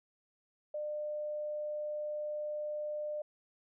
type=tone; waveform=sine; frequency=600 Hz; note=D5; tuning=37 cents sharp; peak=-35 dBFS; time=0.74-3.22 s; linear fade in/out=5 ms; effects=none